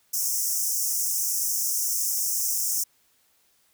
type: high-pass noise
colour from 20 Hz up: pink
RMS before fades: -26 dBFS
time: 0.13-2.84 s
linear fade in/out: 10 ms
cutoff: 5400 Hz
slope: 96 dB/octave
effects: white hiss -65 dBFS RMS until 3.73 s